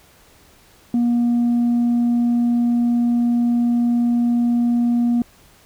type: tone with tanh clipping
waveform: sine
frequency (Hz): 238.6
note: A#3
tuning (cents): +41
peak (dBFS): -15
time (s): 0.94-5.22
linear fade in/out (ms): 2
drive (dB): 1
effects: pink hiss -51 dBFS RMS until 5.65 s